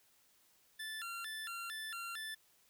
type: tone with vibrato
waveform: 25% pulse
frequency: 1555 Hz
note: G6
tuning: 14 cents flat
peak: -38 dBFS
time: 0.79-2.35 s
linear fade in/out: 10 ms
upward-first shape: square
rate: 2.2 Hz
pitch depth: 210 cents each way
effects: white hiss -70 dBFS RMS until 2.69 s